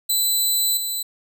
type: tone with level steps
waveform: 10% pulse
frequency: 4002 Hz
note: B7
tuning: 22 cents sharp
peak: -11 / -17 dBFS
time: 0.09-1.03 s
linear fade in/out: 10 ms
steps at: 0.77 s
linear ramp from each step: 2 ms
effects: none